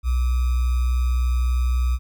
sine tone with sample-and-hold, 61.8 Hz, B1, 2 cents sharp, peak -17 dBFS, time 0.03-1.99 s, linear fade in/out 50 ms, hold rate 1225 Hz, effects none

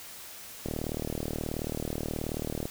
click train, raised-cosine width 2 ms, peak -19 dBFS, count 78, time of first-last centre 0.66-2.655 s, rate 38.6 Hz, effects white hiss -45 dBFS RMS until 2.7 s

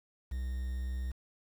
triangle tone with quantisation, 63.7 Hz, C2, 46 cents flat, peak -31 dBFS, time 0.31-1.12 s, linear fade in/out 10 ms, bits 9, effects none

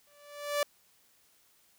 sawtooth tone with exponential growth, 582 Hz, D5, 16 cents flat, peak -21 dBFS, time 0.07-0.63 s, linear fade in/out 2 ms, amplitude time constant 120 ms, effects white hiss -66 dBFS RMS until 1.78 s

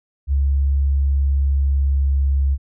sine tone with pitch glide, 69.3 to 68.7 Hz, C#2 to C#2, 0 to -15 cents, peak -14 dBFS, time 0.27-2.58 s, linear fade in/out 50 ms, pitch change -15 cents, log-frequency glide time 1.07-2.44 s, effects none

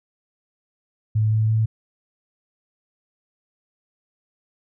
sine tone with pitch steps, 108.4 / 109.47 / 110.55 Hz, A2 / A2 / A2, -25 / -8 / +9 cents, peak -16 dBFS, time 1.15-1.66 s, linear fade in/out 10 ms, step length 170 ms, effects none

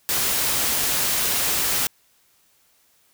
white noise, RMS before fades -22 dBFS, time 0.09-1.87 s, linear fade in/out 0 ms, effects white hiss -61 dBFS RMS until 3.13 s

